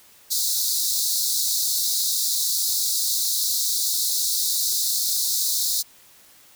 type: high-pass noise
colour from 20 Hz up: pink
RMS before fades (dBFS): -23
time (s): 0.3-5.83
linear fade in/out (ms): 20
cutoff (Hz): 3800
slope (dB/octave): 96
effects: white hiss -52 dBFS RMS until 6.55 s